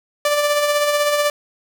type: tone with tremolo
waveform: sawtooth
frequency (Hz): 587.3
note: D5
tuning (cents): 0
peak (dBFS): -10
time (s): 0.25-1.3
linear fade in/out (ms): 2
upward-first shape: sine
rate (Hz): 16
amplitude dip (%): 40
effects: none